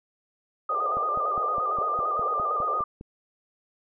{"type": "band-pass noise", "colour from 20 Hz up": "pink", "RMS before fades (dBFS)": -35, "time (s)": [0.69, 2.83], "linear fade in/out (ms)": 20, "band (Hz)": [430, 770], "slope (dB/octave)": 48}
{"type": "tone with vibrato", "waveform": "sine", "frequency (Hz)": 1216, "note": "D#6", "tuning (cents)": -40, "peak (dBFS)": -24, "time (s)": [0.69, 2.84], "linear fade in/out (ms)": 5, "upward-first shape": "square", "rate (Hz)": 8.8, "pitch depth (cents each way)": 39}
{"type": "click train", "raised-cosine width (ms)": 3, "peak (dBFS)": -27, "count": 11, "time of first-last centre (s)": [0.97, 3.011], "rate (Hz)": 4.9}
{"effects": []}